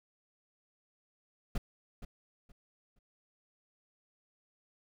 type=noise with echo; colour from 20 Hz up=brown; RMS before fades=-31 dBFS; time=1.55-1.58 s; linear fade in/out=5 ms; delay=470 ms; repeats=3; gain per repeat=-12 dB; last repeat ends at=2.99 s; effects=none